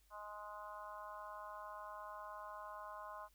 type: harmonic tone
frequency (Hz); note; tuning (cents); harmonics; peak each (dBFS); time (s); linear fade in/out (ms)
209; G#3; +11; 3 / 4 / 5 / 6 / 7; -54 / -56 / -50 / -55 / -59; 0.1-3.29; 50
effects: added 50 Hz sine -70 dBFS peak until 3.34 s + white hiss -75 dBFS RMS until 3.34 s